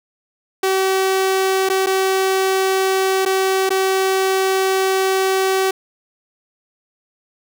sawtooth tone with dropouts, 381.7 Hz, G4, 46 cents flat, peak -11 dBFS, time 0.63-5.71 s, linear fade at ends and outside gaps 5 ms, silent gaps 1.69-1.698 / 1.862-1.868 / 3.252-3.259 / 3.693-3.704 s, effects none

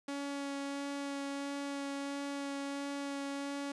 sawtooth tone with vibrato, 280.4 Hz, C#4, 20 cents sharp, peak -33 dBFS, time 0.08-3.72 s, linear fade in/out 5 ms, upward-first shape sine, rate 1.5 Hz, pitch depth 10 cents each way, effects resampled to 22050 Hz + 11-bit

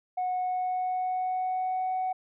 sine tone with pitch glide, 733 to 745.8 Hz, F#5 to F#5, -16 to +14 cents, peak -25 dBFS, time 0.17-2.13 s, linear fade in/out 10 ms, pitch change +30 cents, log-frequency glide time 0.36-1.92 s, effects tanh soft clip ceiling -24 dBFS

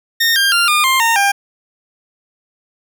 20% pulse tone with pitch steps, 1837 / 1599.2 / 1392.2 / 1212 / 1055.1 / 918.5 / 799.6 Hz, A#6 / G6 / F6 / D#6 / C6 / A#5 / G5, -26 / +34 / -6 / -46 / +14 / -26 / +34 cents, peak -6 dBFS, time 0.2-1.32 s, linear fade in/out 10 ms, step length 160 ms, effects none

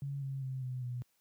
sine tone with pitch steps, 139.9 / 135.53 / 131.29 / 127.18 / 123.21 Hz, C#3 / C#3 / C3 / C3 / B2, +16 / -39 / +6 / -49 / -4 cents, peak -35 dBFS, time 0.02-1.02 s, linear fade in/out 0 ms, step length 200 ms, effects white hiss -75 dBFS RMS until 1.2 s + high-pass 80 Hz 12 dB/octave

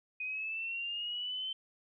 sine linear sweep, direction up, 2489 to 3092 Hz, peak -35 dBFS, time 0.2-1.53 s, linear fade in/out 5 ms, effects none

